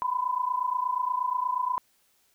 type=tone pair together; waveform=sine; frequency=987.8 / 1016.2 Hz; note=B5 / B5; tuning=0 / +49 cents; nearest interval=unison; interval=49 cents; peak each=-28 dBFS; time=0.02-1.78 s; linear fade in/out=0 ms; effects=white hiss -67 dBFS RMS until 2.34 s